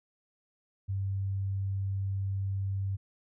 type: tone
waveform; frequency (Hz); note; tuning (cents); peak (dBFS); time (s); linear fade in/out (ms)
sine; 97.5; G2; -9; -29; 0.88-2.97; 20
effects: none